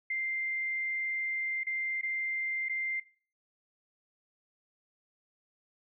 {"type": "tone with dropouts", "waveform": "sine", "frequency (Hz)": 2093, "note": "C7", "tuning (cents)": 0, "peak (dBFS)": -30, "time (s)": [0.1, 3], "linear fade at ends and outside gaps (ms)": 5, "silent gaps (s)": [[1.635, 1.667], [2.013, 2.03], [2.686, 2.694]], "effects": ["noise-tail reverb RT60 0.4 s tail -20 dB re dry"]}